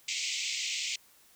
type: band-pass noise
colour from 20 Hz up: pink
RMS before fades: -34 dBFS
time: 0.08-0.96 s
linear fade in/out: 5 ms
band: 2100 to 7800 Hz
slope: 96 dB/octave
effects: white hiss -61 dBFS RMS until 1.35 s